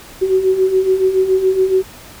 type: beating tone pair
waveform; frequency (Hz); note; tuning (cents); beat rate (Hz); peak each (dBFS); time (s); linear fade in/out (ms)
sine; 372.1 / 379.2; F#4 / F#4; +10 / +43; 7.1; -18 / -12; 0.21-1.83; 20
effects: pink hiss -38 dBFS RMS until 2.2 s